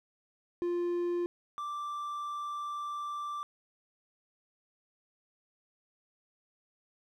triangle tone pair in turn, 349.2 / 1174.6 Hz, F4 / D6, 0 / 0 cents, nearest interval octave + major sixth, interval 2100 cents, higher second, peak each -27 / -33 dBFS, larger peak first, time 0.62-1.26 / 1.58-3.43 s, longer second, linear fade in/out 0 ms, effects none

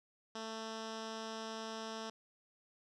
10% pulse tone with low-pass filter, 222.3 Hz, A3, 18 cents sharp, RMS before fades -44 dBFS, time 0.35-2.1 s, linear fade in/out 5 ms, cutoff 5300 Hz, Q 2.2, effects none

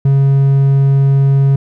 triangle tone, 137.5 Hz, C#3, 14 cents flat, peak -5 dBFS, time 0.05-1.56 s, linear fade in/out 5 ms, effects none

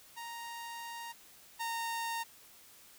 sawtooth tone pair in turn, 932.3 / 921.6 Hz, A#5 / A#5, 0 / -20 cents, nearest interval unison, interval 20 cents, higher first, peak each -38 / -31 dBFS, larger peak second, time 0.16-1.13 / 1.59-2.24 s, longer first, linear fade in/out 20 ms, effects white hiss -58 dBFS RMS until 2.98 s

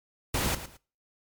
pink noise with echo, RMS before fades -28 dBFS, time 0.34-0.55 s, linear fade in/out 5 ms, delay 110 ms, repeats 2, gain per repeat -12 dB, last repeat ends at 0.77 s, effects noise-tail reverb RT60 0.4 s tail -23 dB re dry + MP3 96 kbps

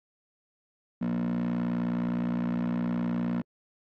15% pulse tone with high-pass filter, 59.5 Hz, A#1, 36 cents sharp, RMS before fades -29 dBFS, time 1.01-3.42 s, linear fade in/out 10 ms, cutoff 210 Hz, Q 8, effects low-pass 2000 Hz 12 dB/octave + AAC 48 kbps

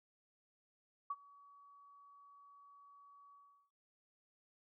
sine tone with ADSR envelope, 1134 Hz, C#6, 39 cents sharp, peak -35 dBFS, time 1.1-3.71 s, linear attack 6 ms, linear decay 43 ms, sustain -24 dB, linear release 380 ms, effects none

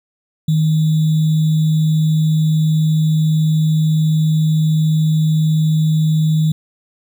sine tone with sample-and-hold, 156.9 Hz, D#3, 15 cents sharp, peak -11 dBFS, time 0.48-6.52 s, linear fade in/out 5 ms, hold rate 3675 Hz, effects none

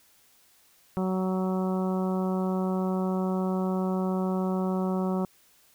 harmonic tone, 186.8 Hz, F#3, 17 cents sharp, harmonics 1 / 2 / 3 / 4 / 5 / 6 / 7, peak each -26 / -32 / -36 / -38 / -40 / -42 / -43 dBFS, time 0.97-5.25 s, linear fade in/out 0 ms, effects white hiss -61 dBFS RMS until 5.74 s

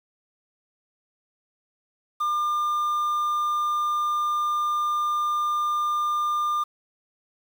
triangle tone with quantisation, 1200 Hz, D6, 37 cents sharp, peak -20 dBFS, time 2.2-6.64 s, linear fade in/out 10 ms, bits 8, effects none

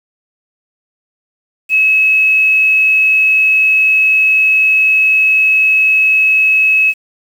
sine tone with quantisation, 2576 Hz, E7, 41 cents flat, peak -7 dBFS, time 1.69-6.94 s, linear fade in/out 50 ms, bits 6, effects none

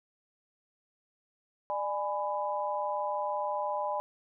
sine chord, G# diminished, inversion second, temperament just, 598 / 830.6 / 996.7 Hz, D5 / G#5 / B5, +31 / 0 / +16 cents, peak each -34 dBFS, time 1.7-4 s, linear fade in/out 0 ms, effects none

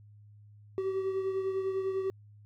triangle beating tone pair, 382.1 / 392.1 Hz, G4 / G4, -44 / 0 cents, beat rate 10 Hz, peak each -28 / -37 dBFS, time 0.78-2.1 s, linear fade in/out 0 ms, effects added 104 Hz sine -52 dBFS peak until 2.45 s

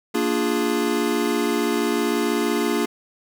square chord, Bb dominant seventh, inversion none, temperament equal, 233.1 / 293.7 / 349.2 / 415.3 Hz, Bb3 / D4 / F4 / Ab4, 0 / 0 / 0 / 0 cents, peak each -26 dBFS, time 0.14-2.86 s, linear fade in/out 10 ms, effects none

